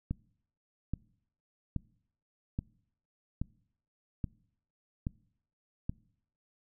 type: click train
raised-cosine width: 5 ms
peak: -20 dBFS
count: 8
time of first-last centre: 0.11-5.895 s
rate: 1.21 Hz
effects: noise-tail reverb RT60 0.7 s tail -24 dB re dry